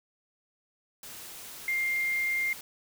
sine tone in noise, 2110 Hz, C7, 14 cents sharp, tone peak -26 dBFS, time 1.68-2.53 s, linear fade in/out 2 ms, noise white, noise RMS -44 dBFS, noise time 1.03-2.61 s, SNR +15 dB, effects none

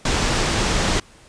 pink low-pass noise, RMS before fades -20 dBFS, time 0.05-1 s, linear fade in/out 5 ms, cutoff 8000 Hz, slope 24 dB/octave, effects pink hiss -49 dBFS RMS until 1.28 s + resampled to 22050 Hz

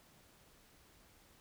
silence, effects pink hiss -65 dBFS RMS until 1.4 s

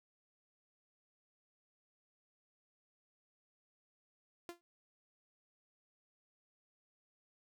sawtooth tone with exponential decay, 345.5 Hz, F4, 19 cents flat, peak -37 dBFS, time 4.49-4.61 s, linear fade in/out 0 ms, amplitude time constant 24 ms, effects none

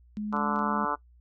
clicks, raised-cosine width 0.2 ms, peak -36 dBFS, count 5, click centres 0.17 / 0.327 / 0.366 / 0.56 / 0.591 s
sine tone, 210.3 Hz, G#3, 22 cents sharp, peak -30 dBFS, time 0.17-0.85 s, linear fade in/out 2 ms
harmonic tone, 146.3 Hz, D3, 6 cents flat, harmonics 2 / 3 / 4 / 5 / 6 / 7 / 8 / 9 / 10, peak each -39 / -38 / -38 / -39 / -33 / -33 / -33 / -33 / -39 dBFS, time 0.32-0.96 s, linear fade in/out 20 ms
effects noise-tail reverb RT60 0.1 s tail -19 dB re dry + added 60 Hz sine -54 dBFS peak until 1.2 s

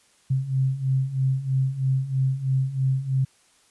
sine beating tone pair, 130.81 / 133.91 Hz, C3 / C3, 0 / +41 cents, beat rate 3.1 Hz, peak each -26 / -22 dBFS, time 0.3-3.25 s, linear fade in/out 10 ms, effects white hiss -60 dBFS RMS until 3.7 s + resampled to 24000 Hz

